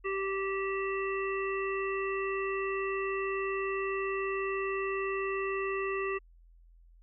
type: harmonic tone with a mistuned harmonic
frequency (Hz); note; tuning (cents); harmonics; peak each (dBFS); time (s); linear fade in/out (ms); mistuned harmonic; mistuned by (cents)
389.1; G4; -13; 1 / 3 / 5 / 7; -32 / -37 / -39 / -40; 0.04-6.19; 20; 7; -30
effects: added 42 Hz sine -55 dBFS peak until 7.02 s